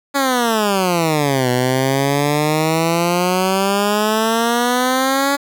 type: exponential two-way sweep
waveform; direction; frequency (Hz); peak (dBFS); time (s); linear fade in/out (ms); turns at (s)
10% pulse; down then up; 283.4 to 123.47 to 283.4; -6; 0.14-5.37; 20; 1.5
effects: 8-bit